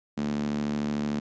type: tone with high-pass filter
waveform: sawtooth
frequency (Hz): 73.42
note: D2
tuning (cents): 0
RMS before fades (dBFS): -29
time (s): 0.17-1.2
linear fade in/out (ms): 10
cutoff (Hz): 210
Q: 4.2
effects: resampled to 16000 Hz